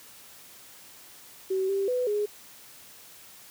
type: tone with pitch steps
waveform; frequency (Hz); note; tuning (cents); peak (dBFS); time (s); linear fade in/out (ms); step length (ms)
sine; 380.2 / 392.5 / 498.7 / 416.1; F#4 / G4 / B4 / G#4; +47 / +2 / +17 / +3; -24; 1.5-2.26; 10; 190
effects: white hiss -50 dBFS RMS until 3.5 s + high-pass 60 Hz 12 dB/octave